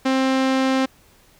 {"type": "tone with low-pass filter", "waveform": "sawtooth", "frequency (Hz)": 264, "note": "C4", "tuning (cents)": 16, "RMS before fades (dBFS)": -19, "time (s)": [0.05, 0.86], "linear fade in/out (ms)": 10, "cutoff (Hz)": 5200, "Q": 0.71, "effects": ["pink hiss -54 dBFS RMS until 1.39 s"]}